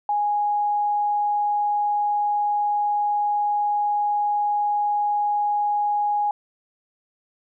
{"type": "tone", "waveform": "sine", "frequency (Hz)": 828, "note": "G#5", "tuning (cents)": -5, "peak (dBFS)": -19, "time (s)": [0.09, 6.31], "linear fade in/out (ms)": 2, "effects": []}